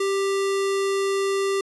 sine tone with sample-and-hold, 392 Hz, G4, in tune, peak -20 dBFS, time 0-1.61 s, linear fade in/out 5 ms, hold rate 1575 Hz, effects resampled to 24000 Hz

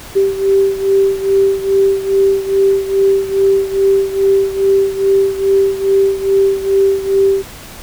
sine beating tone pair, 390 / 392.4 Hz, G4 / G4, -9 / +2 cents, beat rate 2.4 Hz, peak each -11 / -15 dBFS, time 0.15-7.43 s, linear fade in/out 20 ms, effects pink hiss -33 dBFS RMS until 7.82 s

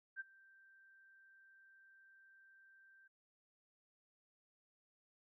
sine tone with ADSR envelope, 1568 Hz, G6, in tune, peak -40 dBFS, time 0.16-3.08 s, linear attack 41 ms, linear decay 23 ms, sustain -23 dB, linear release 10 ms, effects none

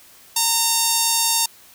5% pulse tone with notch filter, 917 Hz, A#5, 29 cents flat, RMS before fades -19 dBFS, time 0.36-1.46 s, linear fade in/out 5 ms, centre 2000 Hz, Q 0.79, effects white hiss -48 dBFS RMS until 1.74 s

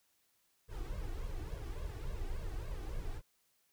brown noise with flanger, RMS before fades -40 dBFS, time 0.68-3.22 s, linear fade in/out 50 ms, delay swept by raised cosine 1.8 to 2.69 ms, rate 3.5 Hz, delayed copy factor +0.9, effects white hiss -75 dBFS RMS until 3.72 s

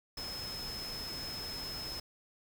sine tone in noise, 5180 Hz, E8, 31 cents flat, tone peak -40 dBFS, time 0.17-2 s, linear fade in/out 5 ms, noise pink, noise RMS -45 dBFS, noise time 0.17-2 s, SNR +2 dB, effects none

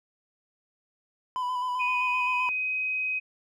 triangle tone with vibrato, 999 Hz, B5, 20 cents sharp, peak -25 dBFS, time 1.36-2.49 s, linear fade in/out 0 ms, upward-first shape square, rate 7.7 Hz, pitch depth 22 cents each way
sine tone with pitch glide, 2489 to 2522 Hz, D#7 to D#7, 0 to +23 cents, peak -26 dBFS, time 1.79-3.2 s, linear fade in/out 20 ms, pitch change +23 cents, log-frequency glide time 1.94-2.73 s
effects none

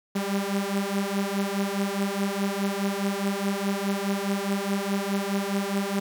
sawtooth beating tone pair, 196 / 200.8 Hz, G3 / G3, 0 / +42 cents, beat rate 4.8 Hz, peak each -24 dBFS, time 0.15-6 s, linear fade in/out 10 ms, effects 8-bit

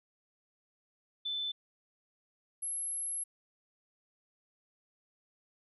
sine tone pair in turn, 3520 / 11066 Hz, A7 / F9, 0 / -17 cents, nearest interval octave + minor sixth, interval 1983 cents, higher second, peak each -33 / -34 dBFS, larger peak first, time 1.25-1.52 / 2.62-3.24 s, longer second, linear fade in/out 10 ms, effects none

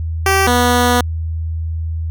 10% pulse tone pair in turn, 387.9 / 244.4 Hz, G4 / B3, -18 / -18 cents, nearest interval minor sixth, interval 800 cents, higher first, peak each -3 dBFS, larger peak neither, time 0.26-0.47 / 0.47-1.01 s, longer second, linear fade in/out 2 ms, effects added 81 Hz sine -18 dBFS peak until 2.1 s

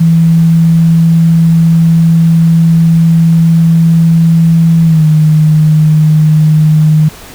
sine tone with pitch glide, 164.81 to 154.66 Hz, E3 to D#3, 0 to -10 cents, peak -3 dBFS, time 0-7.09 s, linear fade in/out 10 ms, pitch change -110 cents, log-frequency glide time 4.84-5.05 s, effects pink hiss -31 dBFS RMS until 7.34 s

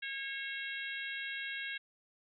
harmonic tone, 545 Hz, C#5, 29 cents flat, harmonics 3 / 4 / 5 / 6 / 7, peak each -41 / -43 / -45 / -47 / -48 dBFS, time 0.02-1.78 s, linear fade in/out 10 ms, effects none

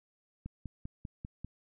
click train, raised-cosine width 5 ms, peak -28 dBFS, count 6, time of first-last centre 0.46-1.446 s, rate 5.07 Hz, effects none

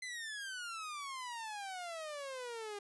sawtooth exponential sweep, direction down, 2055 to 402 Hz, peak -38 dBFS, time 0.02-2.79 s, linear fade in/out 5 ms, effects resampled to 24000 Hz

